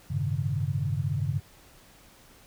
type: tone cluster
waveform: sine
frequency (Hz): 96.4 / 109.8 / 137.4 / 154.1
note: G2 / A2 / C#3 / D#3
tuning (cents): -28 / -3 / -15 / -16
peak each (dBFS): -31 / -33 / -29 / -33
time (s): 0.1-1.4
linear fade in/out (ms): 10
effects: pink hiss -55 dBFS RMS until 2.46 s